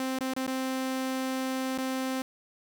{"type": "tone with dropouts", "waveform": "sawtooth", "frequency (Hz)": 261.6, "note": "C4", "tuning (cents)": 0, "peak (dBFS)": -25, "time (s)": [0, 2.22], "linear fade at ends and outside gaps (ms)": 2, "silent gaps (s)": [[0.188, 0.208], [0.337, 0.364], [0.466, 0.476], [1.777, 1.783]], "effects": ["9-bit"]}